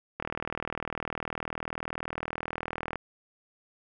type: click train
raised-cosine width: 0.5 ms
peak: -17 dBFS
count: 111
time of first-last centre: 0.2-2.957 s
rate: 39.9 Hz
effects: none